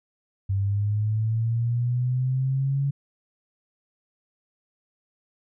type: linear sweep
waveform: sine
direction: up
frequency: 96.7 to 140.5 Hz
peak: -21 dBFS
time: 0.49-2.91 s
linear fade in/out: 10 ms
effects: none